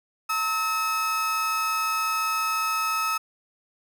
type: tone pair together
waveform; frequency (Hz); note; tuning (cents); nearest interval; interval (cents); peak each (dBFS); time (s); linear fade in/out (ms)
35% pulse; 910 / 1289.8; A#5 / E6; -42 / -38; tritone; 604; -34 / -22; 0.29-3.18; 10
effects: none